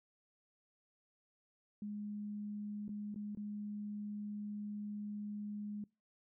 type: tone with dropouts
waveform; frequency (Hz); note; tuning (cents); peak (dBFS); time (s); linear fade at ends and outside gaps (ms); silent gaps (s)
sine; 207.7; G#3; 0; -40; 1.82-5.84; 2; 2.881-2.891 / 3.144-3.159 / 3.35-3.372
effects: noise-tail reverb RT60 0.3 s tail -25 dB re dry